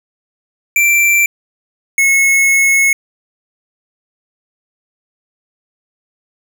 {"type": "tone pair in turn", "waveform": "square", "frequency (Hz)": [2349, 2185], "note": ["D7", "C#7"], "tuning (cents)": [0, -26], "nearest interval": "minor second", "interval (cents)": 126, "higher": "first", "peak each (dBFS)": -9, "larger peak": "neither", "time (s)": [[0.76, 1.26], [1.98, 2.93]], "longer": "second", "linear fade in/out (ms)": 2, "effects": []}